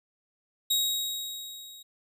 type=tone with level ramp; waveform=sawtooth; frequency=3795 Hz; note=A#7; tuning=30 cents sharp; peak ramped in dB=-19 to -43 dBFS; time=0.7-1.83 s; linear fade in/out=10 ms; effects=none